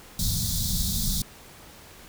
pink band-stop noise, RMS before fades -26 dBFS, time 0.19-1.22 s, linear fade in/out 2 ms, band 220 to 3500 Hz, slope 96 dB/octave, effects pink hiss -48 dBFS RMS until 2.08 s

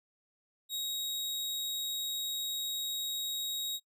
sawtooth tone, 3788 Hz, A#7, 27 cents sharp, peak -31 dBFS, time 0.69-3.8 s, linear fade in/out 50 ms, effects noise-tail reverb RT60 0.1 s tail -20 dB re dry

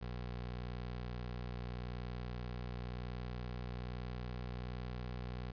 20% pulse tone with pitch glide, 60.8 to 61.44 Hz, B1 to B1, -26 to -8 cents, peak -36 dBFS, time 0.01-5.52 s, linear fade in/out 10 ms, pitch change +18 cents, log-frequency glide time 2-5.07 s, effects resampled to 11025 Hz + 13-bit

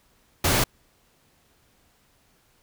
pink noise, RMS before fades -21 dBFS, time 0.44-0.64 s, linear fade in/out 5 ms, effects pink hiss -63 dBFS RMS until 2.62 s

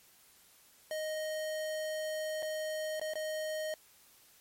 square tone with dropouts, 622.3 Hz, D#5, in tune, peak -35 dBFS, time 0.91-3.74 s, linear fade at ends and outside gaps 1 ms, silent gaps 2.424-2.428 / 2.997-3.014 / 3.136-3.155 s, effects white hiss -62 dBFS RMS until 4.4 s + MP3 64 kbps

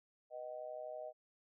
sine tone with amplitude modulation, 622.3 Hz, D#5, in tune, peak -39 dBFS, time 0.3-1.13 s, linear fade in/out 50 ms, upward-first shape sine, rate 132 Hz, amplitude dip 90%, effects none

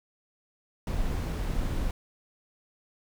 brown noise, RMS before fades -29 dBFS, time 0.87-1.91 s, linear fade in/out 2 ms, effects none

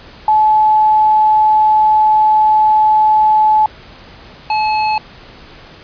sine / square tone pair in turn, 860 / 860 Hz, A5 / A5, -40 / -40 cents, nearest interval unison, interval 0 cents, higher neither, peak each -7 / -13 dBFS, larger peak first, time 0.28-3.66 / 4.5-4.98 s, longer first, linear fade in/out 2 ms, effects pink hiss -38 dBFS RMS until 5.83 s + resampled to 11025 Hz

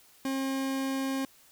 40% pulse tone, 268.5 Hz, C4, 45 cents sharp, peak -28 dBFS, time 0.25-1.25 s, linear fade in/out 2 ms, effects white hiss -59 dBFS RMS until 1.51 s

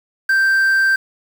triangle tone with quantisation, 1568 Hz, G6, in tune, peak -10 dBFS, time 0.29-0.96 s, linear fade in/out 5 ms, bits 6, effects none

